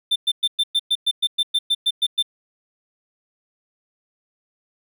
triangle tone bursts, 3563 Hz, A7, 21 cents sharp, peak -14 dBFS, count 14, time 0.11-2.226 s, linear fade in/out 10 ms, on 49 ms, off 110 ms, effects none

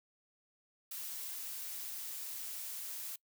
blue noise, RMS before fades -43 dBFS, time 0.91-3.16 s, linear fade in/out 5 ms, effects noise-tail reverb RT60 0.1 s tail -23 dB re dry

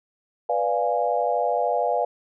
sine chord, B diminished seventh, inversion none, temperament equal, 493.9 / 587.3 / 698.5 / 830.6 Hz, B4 / D5 / F5 / Ab5, 0 / 0 / 0 / 0 cents, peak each -26 / -26 / -24 / -27 dBFS, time 0.49-2.05 s, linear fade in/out 5 ms, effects none

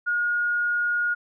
sine tone, 1435 Hz, F6, 47 cents sharp, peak -21 dBFS, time 0.06-1.15 s, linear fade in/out 20 ms, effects none

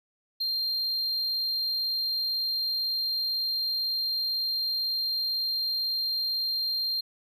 triangle tone, 4186 Hz, C8, in tune, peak -25 dBFS, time 0.4-7.01 s, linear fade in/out 10 ms, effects none

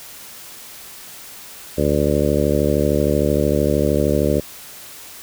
harmonic tone, 73.1 Hz, D2, 7 cents flat, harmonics 1 / 2 / 3 / 4 / 5 / 6 / 7 / 8, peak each -23 / -23 / -23 / -23 / -23 / -23 / -23 / -23 dBFS, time 1.77-4.41 s, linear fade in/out 20 ms, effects white hiss -38 dBFS RMS until 5.22 s

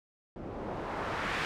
white noise with low-pass filter sweep, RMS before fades -36 dBFS, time 0.36-1.45 s, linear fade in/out 0 ms, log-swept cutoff 380 to 2300 Hz, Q 1.1, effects none

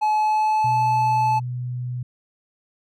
triangle tone with pitch glide, 855 to 868.4 Hz, A5 to A5, -50 to -23 cents, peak -15 dBFS, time 0.01-1.4 s, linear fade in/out 20 ms, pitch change +27 cents, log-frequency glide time 0.12-0.77 s
sine tone, 124.1 Hz, B2, 9 cents sharp, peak -25 dBFS, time 0.64-2.03 s, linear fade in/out 5 ms
effects none

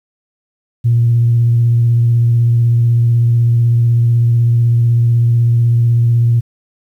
sine tone with vibrato, 117.8 Hz, A#2, 19 cents sharp, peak -7 dBFS, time 0.84-6.41 s, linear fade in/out 20 ms, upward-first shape sine, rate 16 Hz, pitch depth 17 cents each way, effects tanh soft clip ceiling -3 dBFS + 8-bit

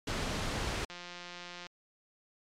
pink noise, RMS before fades -34 dBFS, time 0.07-0.85 s, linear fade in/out 5 ms
click train, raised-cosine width 0.2 ms, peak -27 dBFS, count 136, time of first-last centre 0.9-1.667 s, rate 176 Hz
effects low-pass 6000 Hz 12 dB/octave + MP3 96 kbps

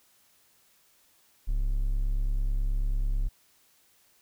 triangle tone, 34.61 Hz, C#1, 2 cents flat, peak -22 dBFS, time 1.47-3.29 s, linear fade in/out 20 ms, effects white hiss -64 dBFS RMS until 4.21 s

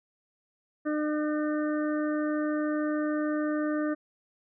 harmonic tone, 302.2 Hz, D4, 50 cents sharp, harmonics 1 / 2 / 4 / 5 / 6, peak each -27 / -33 / -39 / -41 / -43 dBFS, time 0.85-3.95 s, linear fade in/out 20 ms, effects none

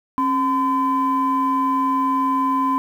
sine tone pair together, 270 / 1019.4 Hz, C#4 / C6, -45 / -45 cents, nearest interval octave + major seventh, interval 2300 cents, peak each -20 / -17 dBFS, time 0.18-2.78 s, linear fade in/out 0 ms, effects tanh soft clip ceiling -11 dBFS + 8-bit

